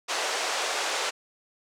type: band-pass noise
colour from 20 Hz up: pink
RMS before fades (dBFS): -29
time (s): 0.08-1.11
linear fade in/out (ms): 20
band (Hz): 490 to 7800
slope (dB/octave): 24
effects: none